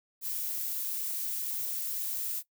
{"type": "noise", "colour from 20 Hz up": "violet", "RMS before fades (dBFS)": -34, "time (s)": [0.21, 2.43], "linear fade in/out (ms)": 50, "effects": ["noise-tail reverb RT60 0.1 s tail -18 dB re dry"]}